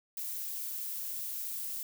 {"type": "noise", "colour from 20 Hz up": "violet", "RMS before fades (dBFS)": -38, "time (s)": [0.17, 1.83], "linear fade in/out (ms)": 2, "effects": []}